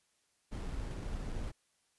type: noise with sample-and-hold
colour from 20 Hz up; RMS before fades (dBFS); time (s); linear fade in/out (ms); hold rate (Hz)
brown; -39; 0.51-1.52; 20; 6300
effects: white hiss -75 dBFS RMS until 1.98 s + resampled to 24000 Hz